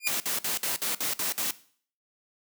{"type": "tone with exponential growth", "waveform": "sawtooth", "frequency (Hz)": 2420, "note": "D#7", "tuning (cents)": -49, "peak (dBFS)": -17, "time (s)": [0, 0.08], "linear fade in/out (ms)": 5, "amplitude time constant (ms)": 17}
{"type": "noise bursts", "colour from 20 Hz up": "white", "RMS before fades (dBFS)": -29, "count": 8, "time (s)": [0.07, 1.509], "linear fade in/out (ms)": 0, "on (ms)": 130, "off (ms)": 57}
{"effects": ["noise-tail reverb RT60 0.5 s tail -17 dB re dry", "high-pass 150 Hz 12 dB/octave"]}